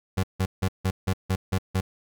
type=tone bursts; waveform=30% pulse; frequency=94.4 Hz; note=F#2; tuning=35 cents sharp; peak=-19 dBFS; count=8; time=0.17-1.81 s; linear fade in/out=10 ms; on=65 ms; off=160 ms; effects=none